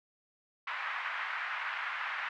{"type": "band-pass noise", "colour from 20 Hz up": "white", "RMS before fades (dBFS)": -37, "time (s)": [0.67, 2.29], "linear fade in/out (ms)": 5, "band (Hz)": [1000, 2100], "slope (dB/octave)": 24, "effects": []}